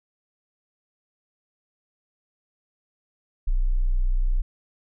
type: tone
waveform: sine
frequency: 30.87 Hz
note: B0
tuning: in tune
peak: -18 dBFS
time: 3.47-4.42 s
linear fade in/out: 10 ms
effects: none